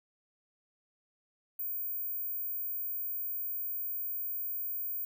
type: tone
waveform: sine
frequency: 15260 Hz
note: A#9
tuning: 39 cents sharp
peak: -33 dBFS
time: 1.59-5.05 s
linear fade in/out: 5 ms
effects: none